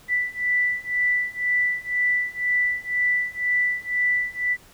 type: beating tone pair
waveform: sine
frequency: 1975.5 / 1977.5 Hz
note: B6 / B6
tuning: 0 / +2 cents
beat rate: 2 Hz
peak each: -24 / -23 dBFS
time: 0.08-4.57 s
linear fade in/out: 50 ms
effects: pink hiss -51 dBFS RMS until 4.73 s